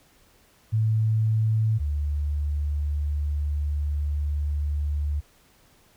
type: tone pair in turn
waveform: sine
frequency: 110 / 73.37 Hz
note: A2 / D2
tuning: 0 / -1 cents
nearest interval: perfect fifth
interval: 701 cents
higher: first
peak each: -19 / -23 dBFS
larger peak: first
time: 0.72-1.79 / 1.79-5.21 s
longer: second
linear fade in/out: 20 ms
effects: pink hiss -59 dBFS RMS until 5.96 s